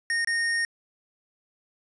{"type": "tone with dropouts", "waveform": "square", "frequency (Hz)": 1848, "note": "A#6", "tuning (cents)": -16, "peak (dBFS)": -24, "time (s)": [0.1, 0.65], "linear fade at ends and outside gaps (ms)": 1, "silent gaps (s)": [0.247, 0.273], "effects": ["resampled to 24000 Hz"]}